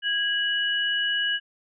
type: tone pair together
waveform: sine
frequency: 1647.2 / 2935 Hz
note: G#6 / F#7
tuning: -15 / -15 cents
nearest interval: minor seventh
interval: 1000 cents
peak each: -25 dBFS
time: 0.02-1.4 s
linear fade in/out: 50 ms
effects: none